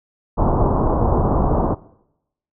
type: low-pass noise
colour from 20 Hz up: pink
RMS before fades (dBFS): -17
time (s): 0.37-1.75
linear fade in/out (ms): 20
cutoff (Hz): 1100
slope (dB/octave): 48
effects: noise-tail reverb RT60 0.8 s tail -20 dB re dry